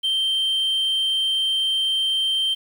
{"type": "tone", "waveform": "sine", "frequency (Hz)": 3136, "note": "G7", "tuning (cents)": 0, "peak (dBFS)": -16, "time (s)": [0.03, 2.55], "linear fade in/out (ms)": 20, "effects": ["tanh soft clip ceiling -18 dBFS", "8-bit"]}